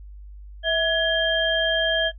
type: tone cluster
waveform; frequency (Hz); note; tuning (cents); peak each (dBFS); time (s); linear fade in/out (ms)
sine; 651 / 1681 / 3185; E5 / G#6 / G7; -22 / +20 / +27; -23; 0.63-2.12; 50
effects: noise-tail reverb RT60 0.1 s tail -22 dB re dry + added 50 Hz sine -38 dBFS peak until 2.18 s